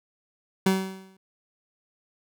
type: tone with exponential decay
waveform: 30% pulse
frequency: 190.3 Hz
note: F#3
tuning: 49 cents sharp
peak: -14 dBFS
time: 0.66-1.17 s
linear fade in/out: 5 ms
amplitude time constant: 110 ms
effects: none